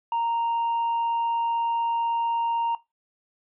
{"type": "tone", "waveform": "triangle", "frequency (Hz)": 929, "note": "A#5", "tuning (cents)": -6, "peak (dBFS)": -21, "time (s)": [0.12, 2.75], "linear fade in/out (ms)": 2, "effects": ["noise-tail reverb RT60 0.2 s tail -18 dB re dry", "resampled to 8000 Hz"]}